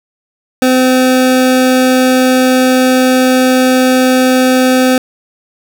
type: tone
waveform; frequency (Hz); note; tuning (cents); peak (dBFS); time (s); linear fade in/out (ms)
25% pulse; 256.6; C4; -34; -3; 0.62-4.98; 2
effects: none